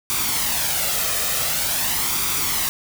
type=noise with flanger; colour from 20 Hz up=white; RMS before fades=-22 dBFS; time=0.1-2.69 s; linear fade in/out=0 ms; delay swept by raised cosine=0.84 to 1.62 ms; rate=0.46 Hz; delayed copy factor=+0.5; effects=none